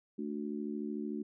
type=harmonic tone; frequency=73.42 Hz; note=D2; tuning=in tune; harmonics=3 / 4 / 5; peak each=-38 / -40 / -42 dBFS; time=0.18-1.23 s; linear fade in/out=10 ms; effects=none